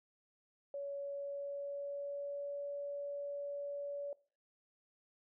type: tone with pitch glide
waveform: sine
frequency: 563 to 570.2 Hz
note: C#5 to C#5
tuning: +27 to +49 cents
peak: -39 dBFS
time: 0.74-4.13 s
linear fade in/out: 2 ms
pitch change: +22 cents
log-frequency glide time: 1.02-2.67 s
effects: noise-tail reverb RT60 0.4 s tail -21 dB re dry